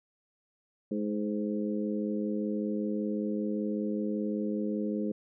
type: harmonic tone with a mistuned harmonic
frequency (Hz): 105.2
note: G#2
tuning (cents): +23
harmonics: 2 / 3 / 4 / 5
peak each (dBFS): -31 / -35 / -37 / -39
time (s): 0.91-5.12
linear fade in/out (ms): 5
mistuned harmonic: 5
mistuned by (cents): -23
effects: none